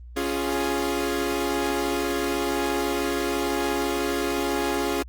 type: chord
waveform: sawtooth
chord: Db major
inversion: none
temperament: equal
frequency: 277.2 / 349.2 / 415.3 Hz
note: Db4 / F4 / Ab4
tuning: 0 / 0 / 0 cents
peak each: -24 dBFS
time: 0.16-5.03 s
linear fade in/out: 10 ms
effects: added 60 Hz sine -39 dBFS peak until 5.08 s + Opus 24 kbps